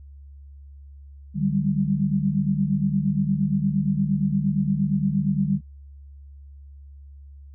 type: tone cluster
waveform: sine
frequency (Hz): 149.3 / 191.8 / 200.4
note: D3 / G3 / G3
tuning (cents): +29 / -37 / +38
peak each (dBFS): -24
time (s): 1.34-5.61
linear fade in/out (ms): 50
effects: noise-tail reverb RT60 0.1 s tail -22 dB re dry + added 70 Hz sine -41 dBFS peak until 7.54 s